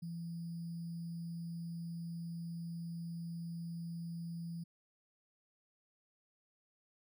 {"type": "tone with sample-and-hold", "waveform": "sine", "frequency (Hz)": 168.3, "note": "E3", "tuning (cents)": 36, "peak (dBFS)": -40, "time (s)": [0.02, 4.64], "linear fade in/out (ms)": 10, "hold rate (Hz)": 4900, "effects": []}